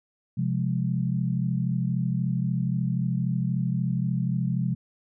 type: chord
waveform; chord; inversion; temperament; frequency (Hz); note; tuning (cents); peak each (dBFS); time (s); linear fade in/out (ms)
sine; F minor; second; equal; 130.81 / 174.61 / 207.7; C3 / F3 / Ab3; 0 / 0 / 0; -26 / -27 / -31; 0.37-4.75; 10
effects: none